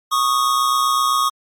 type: tone pair together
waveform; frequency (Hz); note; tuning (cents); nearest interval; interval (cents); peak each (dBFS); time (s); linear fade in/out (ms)
square; 1108.7 / 1236.4; C#6 / D#6; 0 / -11; major second; 189; -18 / -19; 0.11-1.3; 20
effects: MP3 64 kbps